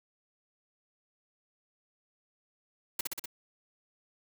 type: noise with echo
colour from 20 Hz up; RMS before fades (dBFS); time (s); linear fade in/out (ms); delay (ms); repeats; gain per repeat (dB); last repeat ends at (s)
white; -31; 2.99-3.01; 5; 62; 4; -2; 3.258
effects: none